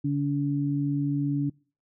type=tone pair together; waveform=sine; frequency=142.91 / 285.3 Hz; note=D3 / C#4; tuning=-47 / +50 cents; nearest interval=octave; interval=1197 cents; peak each=-26 / -26 dBFS; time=0.04-1.5 s; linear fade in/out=10 ms; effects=noise-tail reverb RT60 0.4 s tail -25 dB re dry